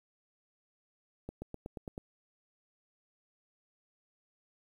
accelerating click train, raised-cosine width 2 ms, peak -27 dBFS, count 7, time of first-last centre 1.29-1.979 s, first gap 130 ms, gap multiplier 0.95, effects 10-bit

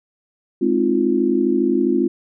sine chord, F minor seventh, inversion first, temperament just, 209.5 / 261.9 / 314.3 / 349.2 Hz, Ab3 / C4 / Eb4 / F4, +15 / +2 / +18 / 0 cents, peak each -23 / -19 / -23 / -18 dBFS, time 0.61-2.08 s, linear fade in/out 10 ms, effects none

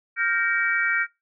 sine chord, G minor seventh, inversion third, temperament equal with one note detuned, 1396.9 / 1568 / 1864.7 / 2293 Hz, F6 / G6 / Bb6 / D7, 0 / 0 / 0 / -42 cents, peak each -26 dBFS, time 0.16-1.07 s, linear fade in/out 50 ms, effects noise-tail reverb RT60 0.2 s tail -19 dB re dry

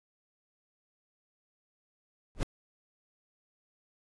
brown noise with exponential growth, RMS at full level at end -19 dBFS, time 2.35-2.43 s, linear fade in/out 0 ms, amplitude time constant 16 ms, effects resampled to 24000 Hz

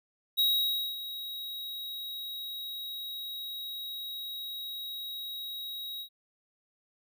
square tone with ADSR envelope, 3816 Hz, A#7, 40 cents sharp, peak -23 dBFS, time 0.37-6.09 s, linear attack 25 ms, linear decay 560 ms, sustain -14 dB, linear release 83 ms, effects none

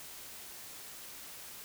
silence, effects white hiss -48 dBFS RMS until 1.64 s

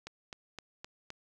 click train, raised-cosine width 0.2 ms, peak -25 dBFS, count 5, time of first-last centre 0.07-1.104 s, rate 3.87 Hz, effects none

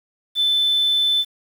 sine tone, 3520 Hz, A7, in tune, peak -14 dBFS, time 0.35-1.25 s, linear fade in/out 50 ms, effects tanh soft clip ceiling -12 dBFS + 7-bit

